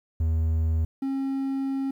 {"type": "tone pair in turn", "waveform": "triangle", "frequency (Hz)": [80.4, 270.4], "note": ["E2", "C#4"], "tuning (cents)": [-43, -43], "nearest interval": "octave + major sixth", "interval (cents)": 2100, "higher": "second", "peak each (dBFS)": [-19, -23], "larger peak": "first", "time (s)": [[0.2, 0.85], [1.02, 1.91]], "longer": "second", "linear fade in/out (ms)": 5, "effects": ["10-bit"]}